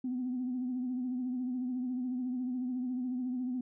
sine tone with vibrato, 251.7 Hz, B3, 33 cents sharp, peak -31 dBFS, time 0.04-3.61 s, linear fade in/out 5 ms, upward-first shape triangle, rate 14 Hz, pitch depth 60 cents each way, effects tanh soft clip ceiling -27 dBFS

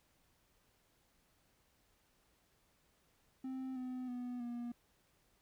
triangle tone with pitch steps, 261.4 / 253.8 / 246.4 / 239.3 Hz, C4 / B3 / B3 / A#3, -1 / +47 / -4 / +46 cents, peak -38 dBFS, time 3.44-4.72 s, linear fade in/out 5 ms, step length 320 ms, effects pink hiss -74 dBFS RMS until 5.41 s

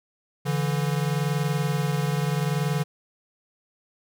square tone pair together, 144.1 / 164.83 Hz, D3 / E3, -33 / 0 cents, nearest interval major second, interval 233 cents, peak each -25 / -28 dBFS, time 0.45-2.84 s, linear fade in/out 20 ms, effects none

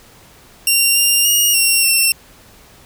10% pulse tone with pitch steps, 2764 / 2792 / 2860 / 2742 / 2707 Hz, F7 / F7 / F7 / F7 / E7, -19 / -1 / +41 / -32 / +45 cents, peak -3 dBFS, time 0.67-2.12 s, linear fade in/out 2 ms, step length 290 ms, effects pink hiss -45 dBFS RMS until 2.85 s

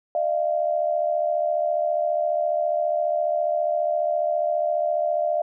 sine tone pair together, 610 / 684.7 Hz, D#5 / F5, -34 / -34 cents, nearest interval major second, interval 200 cents, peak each -23 / -23 dBFS, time 0.15-5.42 s, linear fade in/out 2 ms, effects none

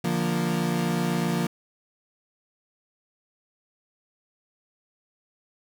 35% pulse chord, Bb major, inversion first, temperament equal, 146.83 / 174.61 / 233.1 Hz, D3 / F3 / Bb3, 0 / 0 / 0 cents, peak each -29 / -24 / -27 dBFS, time 0.04-1.47 s, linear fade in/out 5 ms, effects none

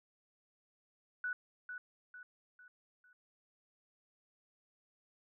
sine tone with echo, 1480 Hz, F#6, in tune, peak -35 dBFS, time 1.24-1.33 s, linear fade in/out 2 ms, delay 450 ms, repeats 4, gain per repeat -7 dB, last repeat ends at 3.13 s, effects none

